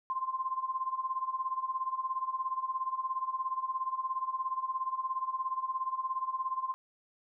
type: tone with tremolo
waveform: sine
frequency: 1046.5 Hz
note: C6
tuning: in tune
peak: -28 dBFS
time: 0.1-6.74 s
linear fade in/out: 0 ms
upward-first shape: sine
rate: 17 Hz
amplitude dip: 80%
effects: none